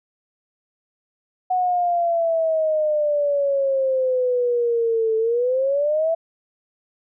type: exponential two-way sweep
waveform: sine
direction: down then up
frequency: 740 to 440.2 to 667 Hz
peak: -17 dBFS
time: 1.5-6.15 s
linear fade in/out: 10 ms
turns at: 5.17 s
effects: none

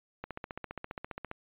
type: click train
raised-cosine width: 0.5 ms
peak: -23 dBFS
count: 17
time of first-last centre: 0.24-1.314 s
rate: 14.9 Hz
effects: resampled to 8000 Hz

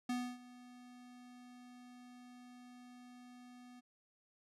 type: tone with ADSR envelope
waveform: square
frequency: 246.9 Hz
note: B3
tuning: in tune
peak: -35 dBFS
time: 0.09-3.81 s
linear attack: 6 ms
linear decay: 280 ms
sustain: -20 dB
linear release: 21 ms
effects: low-pass 10000 Hz 12 dB/octave

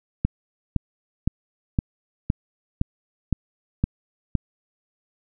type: click train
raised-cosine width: 5 ms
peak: -7 dBFS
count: 9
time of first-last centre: 0.25-4.353 s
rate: 1.95 Hz
effects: none

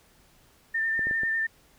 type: tone with vibrato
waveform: sine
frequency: 1800 Hz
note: A6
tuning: 39 cents sharp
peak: -24 dBFS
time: 0.74-1.47 s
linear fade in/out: 10 ms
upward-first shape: sine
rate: 10 Hz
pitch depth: 24 cents each way
type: clicks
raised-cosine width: 2 ms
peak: -25 dBFS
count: 4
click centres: 0.993 / 1.07 / 1.111 / 1.234 s
effects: pink hiss -60 dBFS RMS until 1.78 s

